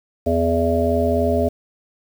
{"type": "harmonic tone", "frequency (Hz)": 83.5, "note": "E2", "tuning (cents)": 23, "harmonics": [1, 3, 5, 7, 8], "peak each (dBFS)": [-22, -22, -22, -22, -22], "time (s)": [0.26, 1.49], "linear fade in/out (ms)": 10, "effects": ["7-bit"]}